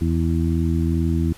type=harmonic tone; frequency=82.41 Hz; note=E2; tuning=in tune; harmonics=1 / 2 / 3 / 4; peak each=-20 / -23 / -25 / -26 dBFS; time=0.01-1.33 s; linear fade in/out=5 ms; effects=pink hiss -46 dBFS RMS until 1.37 s + resampled to 32000 Hz